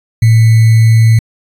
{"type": "tone with sample-and-hold", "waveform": "sine", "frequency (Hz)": 112.6, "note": "A2", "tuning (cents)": 40, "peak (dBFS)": -3, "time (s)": [0.22, 1.19], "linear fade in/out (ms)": 5, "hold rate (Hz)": 2100, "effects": ["resampled to 32000 Hz"]}